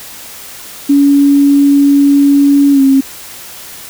sine tone with pitch glide, 282.4 to 270 Hz, C#4 to C#4, +32 to -45 cents, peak -4 dBFS, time 0.89-3.01 s, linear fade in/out 10 ms, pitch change -77 cents, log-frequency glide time 2.72-2.81 s, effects white hiss -30 dBFS RMS until 3.89 s

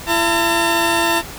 15% pulse tone pair together, 336.7 / 903 Hz, E4 / A5, +37 / +45 cents, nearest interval octave + perfect fourth, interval 1708 cents, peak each -11 dBFS, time 0.06-1.23 s, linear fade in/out 50 ms, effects pink hiss -33 dBFS RMS until 1.38 s

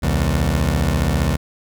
20% pulse beating tone pair, 66 / 81 Hz, C2 / E2, +16 / -30 cents, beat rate 15 Hz, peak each -14 dBFS, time 0.02-1.37 s, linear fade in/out 20 ms, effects none

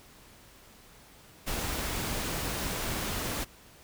pink noise, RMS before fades -33 dBFS, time 1.46-3.45 s, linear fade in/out 20 ms, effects pink hiss -55 dBFS RMS until 3.83 s

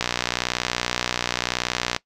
click train, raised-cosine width 0.2 ms, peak -4 dBFS, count 120, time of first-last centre 0.01-1.964 s, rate 60.9 Hz, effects noise-tail reverb RT60 0.1 s tail -20 dB re dry

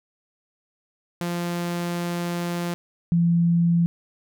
sawtooth / sine tone pair in turn, 173.4 / 170.22 Hz, F3 / F3, -12 / -44 cents, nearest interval unison, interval 32 cents, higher first, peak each -21 / -16 dBFS, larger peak second, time 1.21-2.74 / 3.12-3.86 s, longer first, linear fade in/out 0 ms, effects none

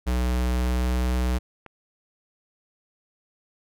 square tone with pitch glide, 61.74 to 62.21 Hz, B1 to B1, 0 to +13 cents, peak -22 dBFS, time 0.06-1.39 s, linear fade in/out 20 ms, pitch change +13 cents, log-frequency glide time 0.51-1 s
clicks, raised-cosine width 0.5 ms, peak -27 dBFS, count 2, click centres 0.669 / 1.663 s
effects none

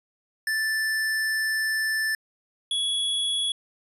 square tone pair in turn, 1760 / 3366 Hz, A6 / G#7, 0 / +23 cents, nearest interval major seventh, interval 1123 cents, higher second, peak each -24 dBFS, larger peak neither, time 0.47-2.15 / 2.71-3.52 s, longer first, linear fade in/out 2 ms, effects resampled to 32000 Hz

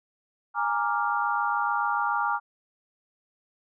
sine chord, Bb dominant seventh, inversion third, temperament equal with one note detuned, 825.3 / 932.3 / 1174.7 / 1396.9 Hz, Ab5 / Bb5 / D6 / F6, -11 / 0 / 0 / 0 cents, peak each -29 dBFS, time 0.54-2.4 s, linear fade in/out 50 ms, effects none

